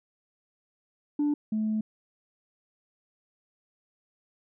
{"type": "tone pair in turn", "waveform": "sine", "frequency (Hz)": [293.3, 216.6], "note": ["D4", "A3"], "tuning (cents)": [-2, -27], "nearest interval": "perfect fourth", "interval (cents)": 525, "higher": "first", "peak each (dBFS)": [-21, -24], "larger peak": "first", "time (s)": [[1.19, 1.34], [1.52, 1.81]], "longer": "second", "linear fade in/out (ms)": 5, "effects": ["tanh soft clip ceiling -21 dBFS"]}